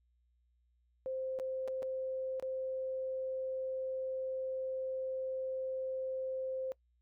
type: tone with dropouts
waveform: sine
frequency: 523 Hz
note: C5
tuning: 1 cent flat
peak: -35 dBFS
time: 1.06-6.72 s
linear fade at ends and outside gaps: 0 ms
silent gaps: 1.389-1.398 / 1.677-1.682 / 1.823-1.829 / 2.398-2.425 s
effects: noise-tail reverb RT60 0.1 s tail -22 dB re dry + added 60 Hz sine -70 dBFS peak until 7.01 s